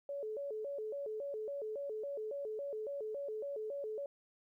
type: tone with vibrato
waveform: sine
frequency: 493.9 Hz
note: B4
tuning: in tune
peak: -38 dBFS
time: 0.09-4.06 s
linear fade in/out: 2 ms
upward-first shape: square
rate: 3.6 Hz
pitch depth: 230 cents each way
effects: 13-bit